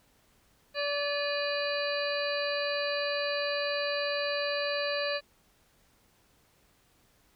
harmonic tone with a mistuned harmonic, 577 Hz, D5, 31 cents flat, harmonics 1 / 2 / 3 / 4 / 5 / 7 / 8, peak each -31 / -39 / -36 / -38 / -43 / -38 / -39 dBFS, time 0.74-5.21 s, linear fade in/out 50 ms, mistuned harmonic 4, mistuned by +110 cents, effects pink hiss -66 dBFS RMS until 7.35 s

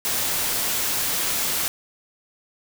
white noise, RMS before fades -24 dBFS, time 0.05-1.68 s, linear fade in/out 0 ms, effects none

